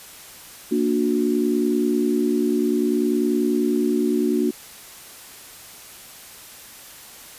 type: chord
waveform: sine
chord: Bb augmented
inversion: none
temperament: equal with one note detuned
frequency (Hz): 233.1 / 293.7 / 363.8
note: Bb3 / D4 / F#4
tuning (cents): 0 / 0 / -29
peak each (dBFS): -22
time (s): 0.71-4.51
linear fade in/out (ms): 10
effects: white hiss -42 dBFS RMS until 7.38 s + resampled to 32000 Hz